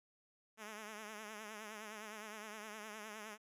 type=tone with vibrato; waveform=5% pulse; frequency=214 Hz; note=A3; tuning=48 cents flat; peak=-36 dBFS; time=0.57-3.38 s; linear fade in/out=50 ms; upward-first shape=triangle; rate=9.7 Hz; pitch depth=80 cents each way; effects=resampled to 32000 Hz